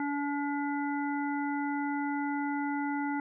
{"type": "harmonic tone", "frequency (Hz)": 286.4, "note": "D4", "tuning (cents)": -43, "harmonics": [1, 3, 5, 7], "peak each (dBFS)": [-31, -35, -40, -42], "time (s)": [0, 3.2], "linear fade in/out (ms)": 2, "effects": []}